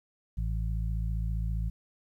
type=harmonic tone; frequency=55 Hz; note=A1; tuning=in tune; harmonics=1 / 2 / 3; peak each=-29 / -35 / -39 dBFS; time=0.37-1.7 s; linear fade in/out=10 ms; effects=11-bit